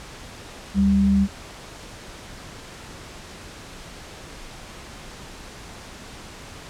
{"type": "tone pair together", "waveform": "sine", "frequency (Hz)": [73.83, 197.1], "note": ["D2", "G3"], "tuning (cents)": [10, 10], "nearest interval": "octave + perfect fourth", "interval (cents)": 1700, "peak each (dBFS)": [-25, -15], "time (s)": [0.74, 1.28], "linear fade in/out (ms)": 50, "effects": ["pink hiss -40 dBFS RMS until 6.69 s", "low-pass 8000 Hz 12 dB/octave"]}